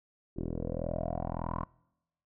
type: tone with low-pass filter sweep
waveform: 10% pulse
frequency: 41.67 Hz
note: E1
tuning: 19 cents sharp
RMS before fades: -35 dBFS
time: 0.36-1.65 s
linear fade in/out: 20 ms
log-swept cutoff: 370 to 1100 Hz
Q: 6.5
effects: noise-tail reverb RT60 0.9 s tail -25 dB re dry